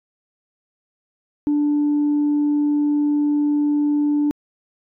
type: tone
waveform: sine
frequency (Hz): 293.7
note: D4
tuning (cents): 0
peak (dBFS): -14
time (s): 1.47-4.31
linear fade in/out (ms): 0
effects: tanh soft clip ceiling -13 dBFS